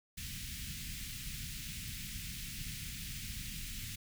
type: band-stop noise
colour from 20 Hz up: pink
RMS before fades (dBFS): -43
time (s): 0.17-3.96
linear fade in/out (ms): 10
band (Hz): 200 to 2100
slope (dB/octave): 24
effects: none